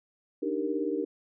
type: chord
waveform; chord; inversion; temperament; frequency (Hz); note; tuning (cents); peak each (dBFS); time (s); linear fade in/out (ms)
sine; Eb major seventh; third; equal; 293.7 / 311.1 / 392 / 466.2; D4 / Eb4 / G4 / Bb4; 0 / 0 / 0 / 0; -33; 0.42-1.05; 10
effects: none